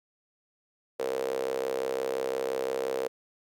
sawtooth tone with high-pass filter, 65.8 Hz, C2, 10 cents sharp, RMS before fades -31 dBFS, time 0.99-3.08 s, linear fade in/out 10 ms, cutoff 480 Hz, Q 8.5, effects none

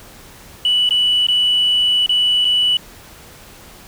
sine tone with dropouts, 2960 Hz, F#7, in tune, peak -11 dBFS, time 0.65-2.77 s, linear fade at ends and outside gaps 2 ms, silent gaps 0.891-0.908 / 1.268-1.285 / 2.062-2.093 / 2.447-2.451 s, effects tanh soft clip ceiling -8 dBFS + pink hiss -41 dBFS RMS until 3.87 s

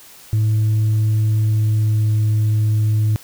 sine tone with pitch glide, 108.2 to 107.51 Hz, A2 to A2, -29 to -40 cents, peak -11 dBFS, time 0.33-3.16 s, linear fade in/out 0 ms, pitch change -11 cents, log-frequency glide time 1.47-2.06 s, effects tanh soft clip ceiling -12 dBFS + white hiss -43 dBFS RMS until 3.23 s

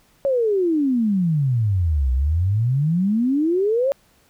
sine exponential two-way sweep, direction down then up, 565 to 61.74 to 565 Hz, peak -16 dBFS, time 0.25-3.92 s, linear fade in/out 0 ms, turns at 2.12 s, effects pink hiss -58 dBFS RMS until 4.29 s

